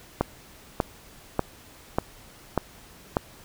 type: click train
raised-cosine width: 1 ms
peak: -7 dBFS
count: 6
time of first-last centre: 0.21-3.169 s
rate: 1.69 Hz
effects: pink hiss -50 dBFS RMS until 3.44 s